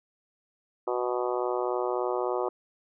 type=harmonic tone; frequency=123.47 Hz; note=B2; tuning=in tune; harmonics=3 / 4 / 5 / 6 / 7 / 8 / 9 / 10; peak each=-30 / -32 / -34 / -36 / -37 / -38 / -39 / -40 dBFS; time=0.87-2.49 s; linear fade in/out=5 ms; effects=none